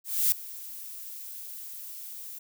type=noise with ADSR envelope; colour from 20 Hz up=violet; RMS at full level=-22 dBFS; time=0.04-2.39 s; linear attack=280 ms; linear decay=3 ms; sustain=-19 dB; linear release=11 ms; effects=none